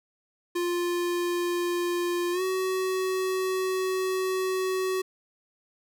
square tone with pitch glide, 350 to 375.1 Hz, F4 to F#4, +4 to +24 cents, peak -26 dBFS, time 0.55-5.02 s, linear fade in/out 10 ms, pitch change +120 cents, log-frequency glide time 2.32-2.42 s, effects none

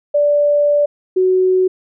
sine tone pair in turn, 584 / 371.6 Hz, D5 / F#4, -10 / +7 cents, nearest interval minor sixth, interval 783 cents, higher first, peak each -10 dBFS, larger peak neither, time 0.14-0.86 / 1.16-1.68 s, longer first, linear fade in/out 10 ms, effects none

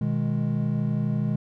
triangle chord, G# minor, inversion first, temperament equal, 123.47 / 155.56 / 207.7 Hz, B2 / D#3 / G#3, 0 / 0 / 0 cents, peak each -25 dBFS, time 0.01-1.36 s, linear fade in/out 5 ms, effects none

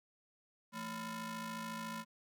sawtooth ring-modulated tone, 392 Hz, G4, in tune, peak -34 dBFS, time 0.72-2.05 s, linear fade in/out 50 ms, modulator 615 Hz, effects none

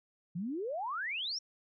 sine exponential sweep, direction up, 160 to 5750 Hz, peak -34 dBFS, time 0.35-1.39 s, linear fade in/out 10 ms, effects none

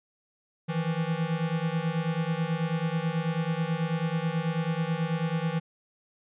square beating tone pair, 159.3 / 168.5 Hz, D#3 / E3, +41 / +38 cents, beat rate 9.2 Hz, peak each -30 dBFS, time 0.68-5.6 s, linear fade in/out 20 ms, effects resampled to 8000 Hz

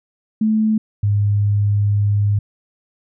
sine tone pair in turn, 217.4 / 102.6 Hz, A3 / G#2, -21 / -21 cents, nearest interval octave + minor second, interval 1300 cents, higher first, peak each -13 dBFS, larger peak neither, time 0.41-0.78 / 1.03-2.39 s, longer second, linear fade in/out 5 ms, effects none

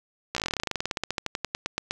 slowing click train, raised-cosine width 0.2 ms, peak -10 dBFS, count 30, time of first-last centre 0.35-1.909 s, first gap 15 ms, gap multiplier 1.08, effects none

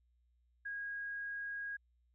sine tone, 1640 Hz, G#6, 22 cents flat, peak -39 dBFS, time 0.65-1.77 s, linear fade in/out 10 ms, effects added 60 Hz sine -70 dBFS peak until 2.14 s

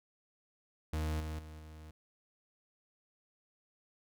40% pulse tone with level steps, 77.8 Hz, D#2, in tune, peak -32 / -37 / -46 / -48 dBFS, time 0.93-1.91 s, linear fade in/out 5 ms, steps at 1.2 / 1.39 / 1.59 s, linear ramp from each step 2 ms, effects none

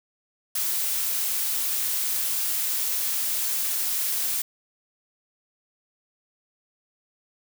blue noise, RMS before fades -26 dBFS, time 0.55-4.42 s, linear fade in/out 5 ms, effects none

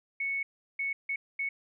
sine tone bursts at uneven times, 2212 Hz, C#7, 4 cents flat, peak -29 dBFS, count 4, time 0.2-0.43 / 0.79-0.93 / 1.09-1.16 / 1.39-1.49 s, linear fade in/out 5 ms, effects none

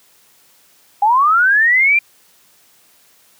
sine linear sweep, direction up, 794 to 2400 Hz, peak -9 dBFS, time 1.02-1.99 s, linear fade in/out 5 ms, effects white hiss -52 dBFS RMS until 3.39 s + high-pass 100 Hz 12 dB/octave

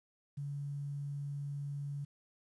sine tone with quantisation, 142.5 Hz, C#3, 48 cents sharp, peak -37 dBFS, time 0.37-2.05 s, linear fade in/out 10 ms, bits 11, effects resampled to 24000 Hz

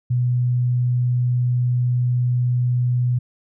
sine tone, 123.47 Hz, B2, in tune, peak -16 dBFS, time 0.1-3.19 s, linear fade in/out 10 ms, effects none

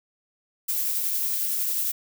violet noise with tremolo, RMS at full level -25 dBFS, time 0.68-1.92 s, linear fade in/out 10 ms, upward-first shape triangle, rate 11 Hz, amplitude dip 25%, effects none

